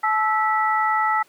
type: tone cluster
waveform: sine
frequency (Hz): 864 / 1315 / 1958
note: A5 / E6 / B6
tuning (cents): -32 / -5 / -15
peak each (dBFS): -21 / -21 / -25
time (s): 0.03-1.23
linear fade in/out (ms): 10
effects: pink hiss -56 dBFS RMS until 1.28 s + high-pass 300 Hz 12 dB/octave